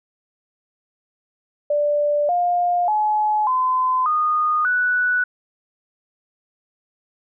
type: tone with pitch steps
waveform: sine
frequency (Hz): 587.3 / 706.5 / 850 / 1022.5 / 1230.2 / 1479.9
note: D5 / F5 / G#5 / C6 / D#6 / F#6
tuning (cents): 0 / +20 / +40 / -40 / -20 / 0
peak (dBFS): -16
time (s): 1.7-5.24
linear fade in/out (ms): 5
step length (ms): 590
effects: none